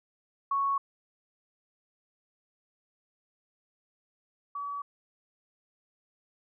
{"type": "tone pair in turn", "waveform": "sine", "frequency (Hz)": [1108.7, 1139.9], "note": ["C#6", "C#6"], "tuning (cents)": [0, 48], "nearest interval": "unison", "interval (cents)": 48, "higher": "second", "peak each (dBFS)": [-25, -33], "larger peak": "first", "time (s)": [[0.51, 0.78], [4.55, 4.82]], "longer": "neither", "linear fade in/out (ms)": 5, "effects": []}